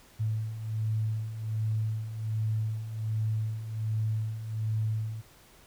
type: beating tone pair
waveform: sine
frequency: 108.5 / 109.8 Hz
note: A2 / A2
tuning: -24 / -3 cents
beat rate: 1.3 Hz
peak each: -35 / -29 dBFS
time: 0.19-5.22 s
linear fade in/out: 20 ms
effects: pink hiss -57 dBFS RMS until 5.66 s